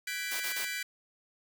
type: chord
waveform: sawtooth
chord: G# half-diminished seventh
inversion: third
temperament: equal with one note detuned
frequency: 1509.3 / 1661.2 / 1975.5 / 2349 Hz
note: F#6 / G#6 / B6 / D7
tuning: +34 / 0 / 0 / 0 cents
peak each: -37 / -39 / -35 / -35 dBFS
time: 0.07-0.83 s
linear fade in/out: 5 ms
type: noise bursts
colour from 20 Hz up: white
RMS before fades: -37 dBFS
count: 3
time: 0.31-0.651 s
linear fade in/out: 5 ms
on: 91 ms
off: 34 ms
effects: high-pass 300 Hz 12 dB/octave